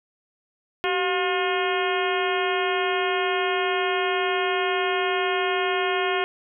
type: harmonic tone with a mistuned harmonic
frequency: 357.8 Hz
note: F4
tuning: 42 cents sharp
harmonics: 1 / 2 / 3 / 4 / 5 / 6 / 7 / 8 / 9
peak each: -25 / -28 / -30 / -31 / -32 / -33 / -33 / -34 / -35 dBFS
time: 0.84-6.24 s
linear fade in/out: 0 ms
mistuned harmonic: 1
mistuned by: +110 cents
effects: none